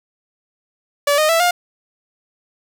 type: tone with pitch steps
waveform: sawtooth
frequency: 575 / 616.3 / 660.5 / 707.9 Hz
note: D5 / D#5 / E5 / F5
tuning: -37 / -17 / +3 / +23 cents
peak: -9 dBFS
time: 1.07-1.51 s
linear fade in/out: 5 ms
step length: 110 ms
effects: none